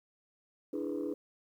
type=chord; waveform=sine; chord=E dominant seventh; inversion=third; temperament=equal; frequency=293.7 / 329.6 / 415.3 / 493.9 Hz; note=D4 / E4 / G#4 / B4; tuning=0 / 0 / 0 / 0 cents; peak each=-36 / -38 / -38 / -40 dBFS; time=0.73-1.14 s; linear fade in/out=5 ms; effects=tanh soft clip ceiling -27 dBFS + 11-bit